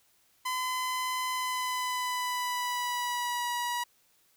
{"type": "tone with pitch glide", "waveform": "sawtooth", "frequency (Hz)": [1017, 966], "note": ["C6", "B5"], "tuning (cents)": [-50, -39], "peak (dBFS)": -26, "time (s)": [0.45, 3.84], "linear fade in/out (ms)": 10, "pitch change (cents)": -89, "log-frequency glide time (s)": [1.31, 3.5], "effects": ["white hiss -67 dBFS RMS until 4.36 s"]}